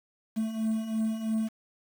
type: beating tone pair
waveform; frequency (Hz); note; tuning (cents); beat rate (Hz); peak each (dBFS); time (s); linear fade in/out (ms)
triangle; 218.5 / 221.5; A3 / A3; -12 / +12; 3; -32 / -26; 0.36-1.49; 20
effects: 8-bit